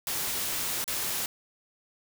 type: noise with dropouts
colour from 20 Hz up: white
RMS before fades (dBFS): -31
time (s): 0.07-1.26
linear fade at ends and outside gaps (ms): 1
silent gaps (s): 0.842-0.878
effects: none